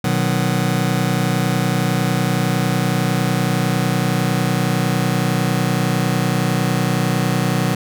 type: chord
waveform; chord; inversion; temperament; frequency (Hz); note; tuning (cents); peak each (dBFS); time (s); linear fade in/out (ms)
sawtooth; B major; none; just; 123.47 / 154.34 / 185.21; B2 / D#3 / F#3; 0 / -14 / +2; -16; 0.04-7.75; 5
effects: none